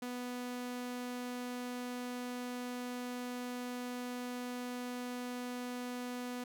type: tone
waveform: sawtooth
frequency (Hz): 246.9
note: B3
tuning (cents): 0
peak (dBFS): -35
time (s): 0.02-6.44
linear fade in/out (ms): 5
effects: none